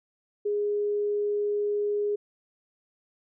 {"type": "tone", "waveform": "sine", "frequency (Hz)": 413.2, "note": "G#4", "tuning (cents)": -9, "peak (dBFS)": -24, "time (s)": [0.45, 2.16], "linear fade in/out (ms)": 10, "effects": []}